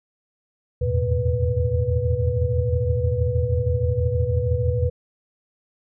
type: tone cluster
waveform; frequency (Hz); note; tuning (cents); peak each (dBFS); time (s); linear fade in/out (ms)
sine; 79.9 / 86.1 / 108.5 / 121.4 / 492.1; D#2 / F2 / A2 / B2 / B4; +47 / -24 / -24 / -29 / -6; -25; 0.81-4.9; 10
effects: none